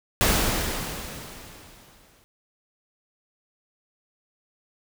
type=noise with exponential decay; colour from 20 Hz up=pink; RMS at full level=-19 dBFS; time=0.21-2.24 s; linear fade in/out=0 ms; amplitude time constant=440 ms; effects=none